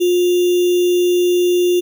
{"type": "tone with sample-and-hold", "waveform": "sine", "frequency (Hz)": 355.7, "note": "F4", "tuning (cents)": 32, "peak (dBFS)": -11, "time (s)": [0, 1.81], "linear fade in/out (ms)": 20, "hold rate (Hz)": 3150, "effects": []}